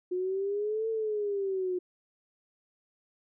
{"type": "exponential two-way sweep", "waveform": "sine", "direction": "up then down", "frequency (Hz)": [358.5, 450, 358.5], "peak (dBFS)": -28, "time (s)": [0.11, 1.79], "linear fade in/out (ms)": 10, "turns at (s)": 0.89, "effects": []}